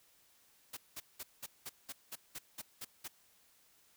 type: noise bursts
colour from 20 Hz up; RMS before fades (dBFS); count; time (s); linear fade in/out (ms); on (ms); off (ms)
white; -44; 11; 0.73-3.081; 10; 41; 190
effects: white hiss -68 dBFS RMS until 3.96 s